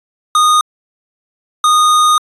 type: tone pair in turn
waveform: square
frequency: 1233 / 1233 Hz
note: D#6 / D#6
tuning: -16 / -16 cents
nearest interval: unison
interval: 0 cents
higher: neither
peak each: -8 dBFS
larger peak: neither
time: 0.35-0.61 / 1.64-2.18 s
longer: second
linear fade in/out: 2 ms
effects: resampled to 24000 Hz